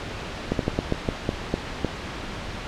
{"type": "slowing click train", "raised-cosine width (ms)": 2, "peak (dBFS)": -8, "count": 9, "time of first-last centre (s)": [0.52, 1.847], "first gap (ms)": 72, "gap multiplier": 1.23, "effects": ["pink hiss -33 dBFS RMS until 2.67 s", "low-pass 4000 Hz 12 dB/octave"]}